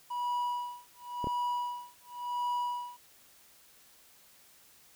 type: tone with tremolo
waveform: triangle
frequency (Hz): 974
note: B5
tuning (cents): -24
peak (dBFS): -27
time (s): 0.1-2.97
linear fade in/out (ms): 10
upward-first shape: sine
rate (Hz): 0.93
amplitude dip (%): 100
type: clicks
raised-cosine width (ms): 2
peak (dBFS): -22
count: 2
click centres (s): 1.243 / 1.271
effects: white hiss -60 dBFS RMS until 4.95 s